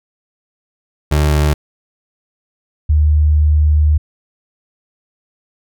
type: tone pair in turn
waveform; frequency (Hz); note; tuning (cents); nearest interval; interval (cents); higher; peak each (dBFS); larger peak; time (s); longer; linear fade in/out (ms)
30% pulse / sine; 74.6 / 75.69; D2 / D#2; +28 / -47; unison; 25; second; -8; neither; 1.11-1.54 / 2.89-3.98; second; 10
effects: none